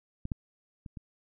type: clicks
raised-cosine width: 5 ms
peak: -23 / -19 / -30 / -29 dBFS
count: 4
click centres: 0.254 / 0.318 / 0.862 / 0.972 s
effects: none